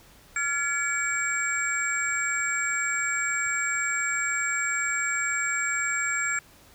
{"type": "tone cluster", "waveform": "sine", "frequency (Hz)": [1381, 1703, 2276, 7530], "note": ["F6", "G#6", "C#7", "A#8"], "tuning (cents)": [-20, 43, 45, 16], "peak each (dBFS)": -30, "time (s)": [0.36, 6.39], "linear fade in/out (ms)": 2, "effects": ["pink hiss -54 dBFS RMS until 6.74 s"]}